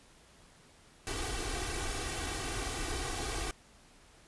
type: noise with comb filter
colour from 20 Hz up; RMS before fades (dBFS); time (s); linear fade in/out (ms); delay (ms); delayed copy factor
pink; -36; 1.07-3.51; 0; 2.6; +0.8
effects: pink hiss -60 dBFS RMS until 4.27 s + resampled to 24000 Hz